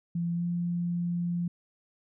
sine tone with pitch glide, 170.7 to 173.48 Hz, F3 to F3, -39 to -11 cents, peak -27 dBFS, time 0.15-1.48 s, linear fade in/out 5 ms, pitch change +28 cents, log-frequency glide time 0.34-0.44 s, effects none

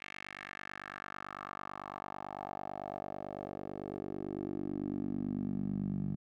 10% pulse tone with band-pass filter sweep, 49 Hz, G1, in tune, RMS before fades -40 dBFS, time 0-6.16 s, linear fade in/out 20 ms, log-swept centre 2300 to 170 Hz, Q 3, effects none

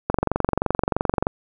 click train, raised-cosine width 1 ms, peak -5 dBFS, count 28, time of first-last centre 0.1-1.269 s, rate 23.1 Hz, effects none

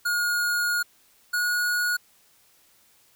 square tone pair in turn, 1435 / 1450.8 Hz, F6 / F#6, +47 / -34 cents, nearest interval unison, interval 19 cents, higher second, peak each -23 dBFS, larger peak neither, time 0.05-0.83 / 1.33-1.97 s, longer first, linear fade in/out 10 ms, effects white hiss -60 dBFS RMS until 3.15 s

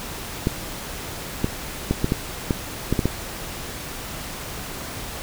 clicks, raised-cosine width 3 ms, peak -6 dBFS, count 9, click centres 0.471 / 1.444 / 1.91 / 2.044 / 2.121 / 2.508 / 2.926 / 2.992 / 3.056 s, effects pink hiss -33 dBFS RMS until 5.22 s

